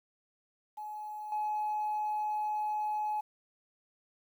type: tone with level steps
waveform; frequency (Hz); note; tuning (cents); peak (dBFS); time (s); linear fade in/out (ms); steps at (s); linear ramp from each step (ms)
sine; 848; G#5; +36; -38 / -29; 0.77-3.21; 10; 1.32; 2
effects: tanh soft clip ceiling -27 dBFS + 10-bit